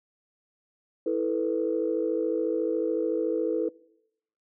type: chord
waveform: sine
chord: E suspended fourth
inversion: none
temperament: equal with one note detuned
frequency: 327 / 440 / 493.9 Hz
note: E4 / A4 / B4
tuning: -14 / 0 / 0 cents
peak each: -28 dBFS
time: 1.06-3.69 s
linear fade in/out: 5 ms
effects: noise-tail reverb RT60 0.8 s tail -22 dB re dry + tanh soft clip ceiling -14 dBFS